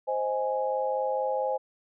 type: chord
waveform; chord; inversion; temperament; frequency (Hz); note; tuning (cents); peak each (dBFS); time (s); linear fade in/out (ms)
sine; Ab major; first; equal with one note detuned; 523.3 / 627.7 / 830.6; C5 / Eb5 / Ab5; 0 / +15 / 0; -28 / -33 / -30; 0.07-1.58; 20
effects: none